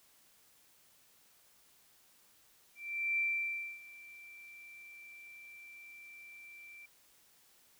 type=tone with ADSR envelope; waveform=sine; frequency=2347 Hz; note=D7; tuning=2 cents flat; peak=-29 dBFS; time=2.75-6.86 s; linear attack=430 ms; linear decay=610 ms; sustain=-21 dB; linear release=8 ms; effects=white hiss -66 dBFS RMS until 7.79 s